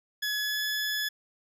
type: tone with pitch glide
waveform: 20% pulse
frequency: 1696 to 1709.8 Hz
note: G#6 to G#6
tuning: +36 to +50 cents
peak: -23 dBFS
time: 0.22-1.09 s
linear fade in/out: 10 ms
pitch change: +14 cents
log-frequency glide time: 0.37-0.62 s
effects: none